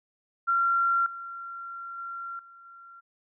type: tone with level steps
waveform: sine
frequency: 1373 Hz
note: F6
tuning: 30 cents flat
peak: -21 / -36 / -34 / -48 / -46 dBFS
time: 0.47-3.01 s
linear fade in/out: 20 ms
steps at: 1.06 / 1.98 / 2.39 / 2.65 s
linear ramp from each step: 2 ms
effects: none